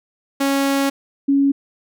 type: tone pair in turn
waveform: sawtooth / sine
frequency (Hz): 275.8 / 278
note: C#4 / C#4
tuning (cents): -9 / +5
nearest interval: unison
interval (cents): 14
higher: second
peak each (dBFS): -12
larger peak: neither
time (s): 0.4-0.9 / 1.28-1.52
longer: first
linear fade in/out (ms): 10
effects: none